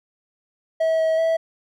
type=tone with pitch steps; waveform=triangle; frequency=646 / 642 / 653 Hz; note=E5 / E5 / E5; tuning=-35 / -46 / -17 cents; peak=-15 dBFS; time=0.8-1.37 s; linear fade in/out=10 ms; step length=190 ms; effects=none